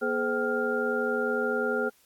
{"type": "tone cluster", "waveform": "sine", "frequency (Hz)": [240.3, 424.7, 516, 768, 1402], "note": ["B3", "G#4", "C5", "G5", "F6"], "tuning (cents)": [-47, 39, -24, -36, 6], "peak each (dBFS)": [-33, -29, -31, -37, -30], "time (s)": [0.01, 1.9], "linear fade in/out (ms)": 20, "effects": ["white hiss -63 dBFS RMS until 2.05 s", "AAC 64 kbps"]}